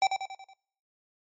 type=tone with echo; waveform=square; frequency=774 Hz; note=G5; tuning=22 cents flat; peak=-21 dBFS; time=0.02-0.07 s; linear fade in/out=2 ms; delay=93 ms; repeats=5; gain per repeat=-6 dB; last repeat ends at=0.535 s; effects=noise-tail reverb RT60 0.7 s tail -24 dB re dry + MP3 32 kbps